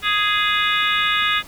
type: harmonic tone with a mistuned harmonic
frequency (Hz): 415.3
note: G#4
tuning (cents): 0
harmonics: 3 / 4 / 5 / 6 / 7 / 8 / 9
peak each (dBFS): -22 / -23 / -24 / -25 / -25 / -26 / -27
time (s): 0.02-1.43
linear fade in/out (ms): 50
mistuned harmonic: 8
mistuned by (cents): +65
effects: pink hiss -42 dBFS RMS until 1.47 s